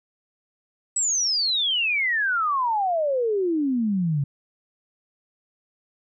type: exponential sweep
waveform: sine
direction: down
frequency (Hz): 8000 to 135.7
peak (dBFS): -20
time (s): 0.96-4.24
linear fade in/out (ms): 5
effects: none